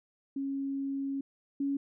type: tone pair in turn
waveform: sine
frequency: 274.5 / 278.7 Hz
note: C#4 / C#4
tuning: -17 / +9 cents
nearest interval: unison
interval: 26 cents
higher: second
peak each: -31 / -28 dBFS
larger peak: second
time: 0.36-1.21 / 1.6-1.77 s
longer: first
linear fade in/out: 5 ms
effects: none

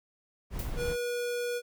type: noise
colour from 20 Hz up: brown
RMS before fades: -35 dBFS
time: 0.5-0.97 s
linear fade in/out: 50 ms
type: noise with exponential decay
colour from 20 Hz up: blue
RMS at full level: -39 dBFS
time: 0.59-0.83 s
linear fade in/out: 1 ms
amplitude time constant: 51 ms
type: tone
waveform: square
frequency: 483.5 Hz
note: B4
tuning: 37 cents flat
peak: -31 dBFS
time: 0.76-1.62 s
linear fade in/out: 50 ms
effects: none

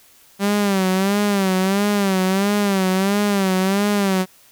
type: tone with vibrato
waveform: sawtooth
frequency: 196 Hz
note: G3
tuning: in tune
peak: -12 dBFS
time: 0.39-4.26 s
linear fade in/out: 50 ms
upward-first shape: sine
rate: 1.5 Hz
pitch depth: 91 cents each way
effects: white hiss -51 dBFS RMS until 4.51 s

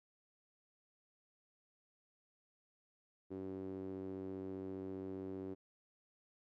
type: tone with band-pass filter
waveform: sawtooth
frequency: 95.1 Hz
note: F#2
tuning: 48 cents sharp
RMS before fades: -45 dBFS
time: 3.3-5.55 s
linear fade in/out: 20 ms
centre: 340 Hz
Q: 4
effects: none

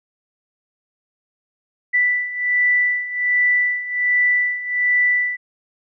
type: beating tone pair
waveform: sine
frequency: 1975 / 1976.3 Hz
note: B6 / B6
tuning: 0 / +1 cents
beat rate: 1.3 Hz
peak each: -21 / -17 dBFS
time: 1.93-5.37 s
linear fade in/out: 20 ms
effects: none

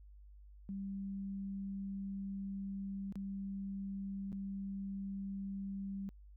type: tone with dropouts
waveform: sine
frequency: 196 Hz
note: G3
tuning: in tune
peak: -39 dBFS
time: 0.69-6.09 s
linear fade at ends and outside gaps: 0 ms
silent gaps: 3.124-3.156 / 4.32-4.328 s
effects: added 50 Hz sine -54 dBFS peak until 6.36 s

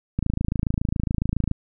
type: click train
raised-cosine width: 5 ms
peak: -10 dBFS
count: 37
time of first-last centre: 0.19-1.514 s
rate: 27.2 Hz
effects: none

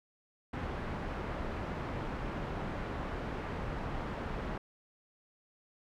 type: low-pass noise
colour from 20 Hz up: pink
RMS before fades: -38 dBFS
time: 0.53-4.58 s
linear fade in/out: 5 ms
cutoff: 1600 Hz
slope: 12 dB/octave
effects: none

